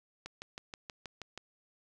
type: click train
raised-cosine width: 0.2 ms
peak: -25 dBFS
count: 8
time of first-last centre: 0.26-1.376 s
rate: 6.27 Hz
effects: none